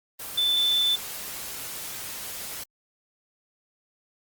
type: tone in noise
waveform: sine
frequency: 3520 Hz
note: A7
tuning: in tune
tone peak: -20 dBFS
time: 0.37-0.96 s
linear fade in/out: 10 ms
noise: white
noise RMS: -36 dBFS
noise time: 0.19-2.64 s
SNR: +13 dB
effects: Opus 24 kbps